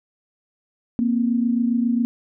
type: tone pair together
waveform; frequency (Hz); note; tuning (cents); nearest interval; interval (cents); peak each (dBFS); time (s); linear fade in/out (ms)
sine; 234.2 / 261.6; A#3 / C4; +8 / 0; major second; 192; -18 / -24; 0.99-2.05; 0
effects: none